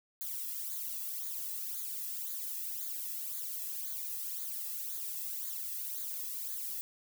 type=noise with flanger; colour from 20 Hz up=violet; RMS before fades=-39 dBFS; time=0.21-6.81 s; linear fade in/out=0 ms; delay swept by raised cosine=0.36 to 1.36 ms; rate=1.9 Hz; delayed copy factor=-0.95; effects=none